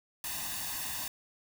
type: noise with comb filter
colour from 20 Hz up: white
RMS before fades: -37 dBFS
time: 0.24-1.08 s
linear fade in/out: 2 ms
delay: 1.1 ms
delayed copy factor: +0.75
effects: none